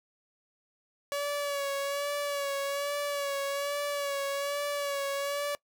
sawtooth tone with vibrato, 567 Hz, C#5, 39 cents sharp, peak -26 dBFS, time 1.12-5.55 s, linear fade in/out 0 ms, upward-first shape sine, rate 1.2 Hz, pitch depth 34 cents each way, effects noise-tail reverb RT60 0.1 s tail -22 dB re dry

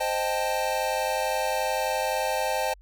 square chord, A half-diminished seventh, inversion first, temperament equal with one note detuned, 523.3 / 622.3 / 788.5 / 880 Hz, C5 / Eb5 / G5 / A5, 0 / 0 / +10 / 0 cents, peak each -31 dBFS, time 0-2.74 s, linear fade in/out 10 ms, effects added 46 Hz sine -49 dBFS peak until 2.81 s

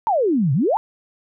sine exponential two-way sweep, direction down then up, 944 to 124.9 to 944 Hz, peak -15 dBFS, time 0.07-0.77 s, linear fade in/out 0 ms, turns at 0.53 s, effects none

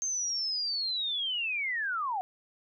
sine linear sweep, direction down, 6370 to 716 Hz, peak -29 dBFS, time 0.02-2.21 s, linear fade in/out 0 ms, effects none

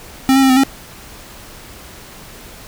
square tone with pitch steps, 264.9 / 270.2 / 265.7 / 257.7 / 270.9 Hz, C4 / C#4 / C4 / C4 / C#4, +22 / -44 / +27 / -26 / -40 cents, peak -9 dBFS, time 0.29-0.635 s, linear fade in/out 0 ms, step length 69 ms, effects pink hiss -37 dBFS RMS until 2.67 s

